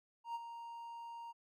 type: tone with ADSR envelope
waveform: triangle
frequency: 932.3 Hz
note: A#5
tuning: in tune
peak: -35 dBFS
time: 0.24-1.33 s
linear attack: 110 ms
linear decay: 29 ms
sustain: -9 dB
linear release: 26 ms
effects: none